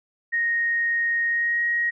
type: tone with pitch glide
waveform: sine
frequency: 1864.7 to 1886.4 Hz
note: A#6 to A#6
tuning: 0 to +20 cents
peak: -20 dBFS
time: 0.32-1.91 s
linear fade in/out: 20 ms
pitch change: +20 cents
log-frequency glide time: 1.27-1.62 s
effects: none